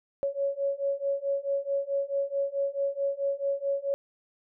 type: beating tone pair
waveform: sine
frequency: 554 / 558.6 Hz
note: C#5 / C#5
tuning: -1 / +13 cents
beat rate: 4.6 Hz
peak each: -30 / -29 dBFS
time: 0.23-3.94 s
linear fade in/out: 0 ms
effects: none